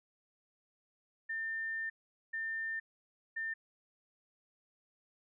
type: tone bursts at uneven times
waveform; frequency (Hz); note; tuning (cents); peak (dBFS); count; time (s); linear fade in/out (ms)
sine; 1800; A6; +39; -35; 3; 1.29-1.9 / 2.33-2.8 / 3.36-3.54; 10
effects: none